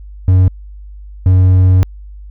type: tone bursts at uneven times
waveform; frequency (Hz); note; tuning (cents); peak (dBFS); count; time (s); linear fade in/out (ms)
triangle; 92.5; F#2; 0; -3; 2; 0.28-0.48 / 1.26-1.83; 0
effects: added 50 Hz sine -29 dBFS peak until 2.3 s

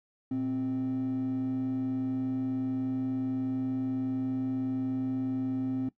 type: tone pair together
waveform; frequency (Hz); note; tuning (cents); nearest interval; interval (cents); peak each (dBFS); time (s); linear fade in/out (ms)
triangle; 116.64 / 261.6; A#2 / C4; +1 / 0; octave + major second; 1399; -35 / -25; 0.31-5.89; 5
effects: noise-tail reverb RT60 0.1 s tail -20 dB re dry + tanh soft clip ceiling -25 dBFS

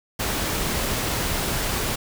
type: noise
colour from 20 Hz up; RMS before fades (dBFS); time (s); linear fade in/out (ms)
pink; -25; 0.19-1.96; 10
effects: none

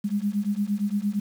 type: beating tone pair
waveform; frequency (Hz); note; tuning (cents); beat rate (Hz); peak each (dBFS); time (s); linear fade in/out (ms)
sine; 200.2 / 208.9; G3 / G#3; +37 / +10; 8.7; -26; 0.04-1.2; 10
effects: 8-bit

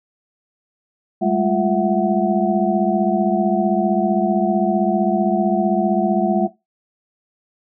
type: tone cluster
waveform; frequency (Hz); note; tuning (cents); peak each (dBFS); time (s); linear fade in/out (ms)
sine; 197.8 / 213.3 / 349.2 / 664 / 743; G3 / G#3 / F4 / E5 / F#5; +16 / +46 / 0 / +12 / +7; -21; 1.21-6.48; 20
effects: noise-tail reverb RT60 0.2 s tail -17 dB re dry

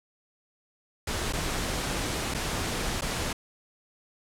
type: noise with dropouts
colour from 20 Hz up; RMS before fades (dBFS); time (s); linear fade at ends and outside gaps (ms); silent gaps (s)
pink; -30; 1.07-3.33; 5; 1.326-1.333 / 2.34-2.346 / 3.01-3.019
effects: low-pass 10000 Hz 12 dB/octave

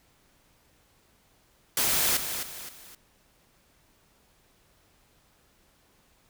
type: noise with echo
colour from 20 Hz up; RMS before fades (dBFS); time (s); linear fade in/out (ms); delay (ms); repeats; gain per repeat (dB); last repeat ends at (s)
white; -25; 1.77-2.17; 2; 260; 3; -8; 2.95
effects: pink hiss -64 dBFS RMS until 6.29 s

